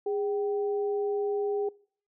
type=tone pair together; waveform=sine; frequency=410 / 774 Hz; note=G#4 / G5; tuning=-22 / -22 cents; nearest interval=major seventh; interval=1100 cents; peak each=-27 / -38 dBFS; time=0.06-1.69 s; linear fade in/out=5 ms; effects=noise-tail reverb RT60 0.5 s tail -23 dB re dry